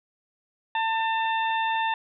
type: harmonic tone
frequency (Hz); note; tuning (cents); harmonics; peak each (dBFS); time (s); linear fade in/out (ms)
896; A5; +31; 1 / 2 / 3 / 4; -24 / -30 / -34 / -36; 0.75-1.94; 2
effects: none